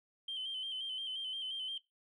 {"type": "tone with vibrato", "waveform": "sine", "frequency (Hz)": 3108, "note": "G7", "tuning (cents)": -16, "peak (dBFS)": -36, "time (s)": [0.28, 1.78], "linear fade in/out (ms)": 5, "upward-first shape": "square", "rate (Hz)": 5.7, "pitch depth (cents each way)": 38, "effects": ["noise-tail reverb RT60 0.2 s tail -20 dB re dry", "tanh soft clip ceiling -33 dBFS"]}